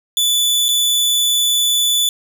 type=tone with dropouts; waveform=sawtooth; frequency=3475 Hz; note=A7; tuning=22 cents flat; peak=-10 dBFS; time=0.17-2.09 s; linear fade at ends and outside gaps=1 ms; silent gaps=0.684-0.688 s; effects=none